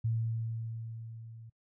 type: tone with level ramp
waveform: sine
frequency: 113.5 Hz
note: A#2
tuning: 46 cents flat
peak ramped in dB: -27 to -47 dBFS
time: 0.04-1.5 s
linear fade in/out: 10 ms
effects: noise-tail reverb RT60 0.1 s tail -26 dB re dry